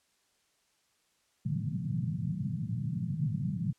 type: band-pass noise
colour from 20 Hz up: white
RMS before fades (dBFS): -33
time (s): 1.45-3.73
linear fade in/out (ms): 5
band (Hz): 110 to 190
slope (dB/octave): 48
effects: white hiss -72 dBFS RMS until 3.78 s + low-pass 9000 Hz 12 dB/octave